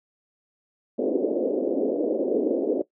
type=band-pass noise; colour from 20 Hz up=white; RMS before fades=-24 dBFS; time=0.98-2.82 s; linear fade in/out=5 ms; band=250 to 540 Hz; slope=48 dB/octave; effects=noise-tail reverb RT60 0.1 s tail -18 dB re dry